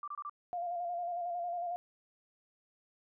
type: tone bursts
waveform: sine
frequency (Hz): 1174.7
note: D6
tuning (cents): 0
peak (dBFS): -38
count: 4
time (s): 0.03-0.296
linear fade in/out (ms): 2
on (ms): 47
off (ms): 26
type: tone with vibrato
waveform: sine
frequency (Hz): 698.5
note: F5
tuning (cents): 0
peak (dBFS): -34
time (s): 0.53-1.76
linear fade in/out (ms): 0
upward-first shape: square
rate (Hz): 11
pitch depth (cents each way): 33
effects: none